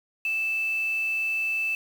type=tone with quantisation; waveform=sine; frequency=2637 Hz; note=E7; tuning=in tune; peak=-24 dBFS; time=0.25-1.75 s; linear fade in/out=2 ms; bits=7; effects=none